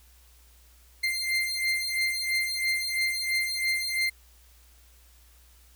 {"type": "beating tone pair", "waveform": "30% pulse", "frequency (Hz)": [2093, 2096], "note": ["C7", "C7"], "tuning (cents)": [0, 2], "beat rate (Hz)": 3, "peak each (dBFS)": -26, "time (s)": [1.03, 4.1], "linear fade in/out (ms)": 10, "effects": ["added 60 Hz sine -55 dBFS peak until 5.75 s", "white hiss -60 dBFS RMS until 5.75 s"]}